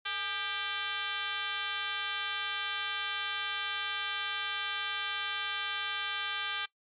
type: tone with frequency modulation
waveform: sine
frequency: 2349 Hz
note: D7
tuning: in tune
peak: -32 dBFS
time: 0.05-6.66 s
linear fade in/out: 10 ms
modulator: 380 Hz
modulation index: 3.3
effects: noise-tail reverb RT60 0.1 s tail -20 dB re dry + MP3 48 kbps